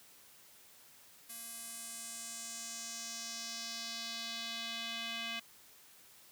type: tone with band-pass filter sweep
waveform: square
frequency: 230 Hz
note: A#3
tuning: 23 cents flat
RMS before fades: -43 dBFS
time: 1.29-5.4 s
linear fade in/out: 10 ms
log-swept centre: 11000 to 2900 Hz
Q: 2.2
effects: white hiss -60 dBFS RMS until 6.31 s + high-pass 60 Hz 12 dB/octave